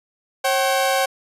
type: tone pair together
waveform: sawtooth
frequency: 541 / 765.1 Hz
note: C#5 / G5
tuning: -42 / -42 cents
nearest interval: tritone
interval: 600 cents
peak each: -16 dBFS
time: 0.44-1.06 s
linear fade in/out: 10 ms
effects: resampled to 32000 Hz